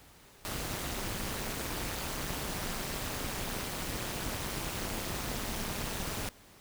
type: noise with amplitude modulation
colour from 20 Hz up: pink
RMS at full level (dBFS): -33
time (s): 0.45-6.29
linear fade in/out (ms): 0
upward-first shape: sine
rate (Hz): 200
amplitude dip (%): 80
effects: pink hiss -57 dBFS RMS until 6.6 s